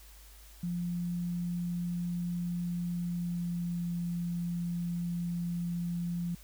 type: tone with pitch glide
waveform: sine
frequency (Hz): 174.61 to 172.9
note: F3 to F3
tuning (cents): 0 to -17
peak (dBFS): -31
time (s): 0.63-6.35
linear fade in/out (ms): 5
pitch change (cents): -17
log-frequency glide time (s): 2.78-3.9
effects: added 51 Hz sine -52 dBFS peak until 6.43 s + white hiss -57 dBFS RMS until 6.43 s